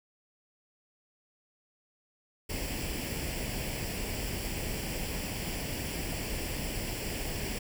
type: noise with comb filter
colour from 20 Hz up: pink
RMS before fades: -35 dBFS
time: 2.49-7.59 s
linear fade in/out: 10 ms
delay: 0.39 ms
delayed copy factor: +0.65
effects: none